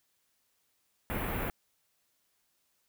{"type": "band-stop noise", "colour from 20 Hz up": "pink", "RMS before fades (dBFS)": -34, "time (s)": [1.1, 1.5], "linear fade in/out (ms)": 0, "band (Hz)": [2500, 13000], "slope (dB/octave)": 24, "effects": ["white hiss -75 dBFS RMS until 2.88 s"]}